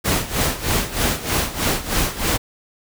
pink noise with tremolo, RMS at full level -18 dBFS, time 0.04-2.38 s, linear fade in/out 20 ms, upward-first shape sine, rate 3.2 Hz, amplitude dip 80%, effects none

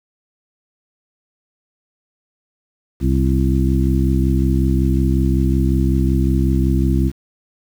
harmonic tone with a mistuned harmonic, 65.41 Hz, C2, in tune, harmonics 1 / 2 / 3 / 4 / 5, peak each -16 / -19 / -21 / -22 / -23 dBFS, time 3-7.12 s, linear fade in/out 50 ms, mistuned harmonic 5, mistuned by +37 cents, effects 7-bit

